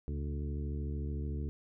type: harmonic tone with a mistuned harmonic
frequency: 73.42 Hz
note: D2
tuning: in tune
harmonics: 1 / 2 / 3 / 4 / 5 / 6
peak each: -35 / -41 / -45 / -47 / -49 / -51 dBFS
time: 0.08-1.49 s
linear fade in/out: 0 ms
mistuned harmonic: 2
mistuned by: -72 cents
effects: none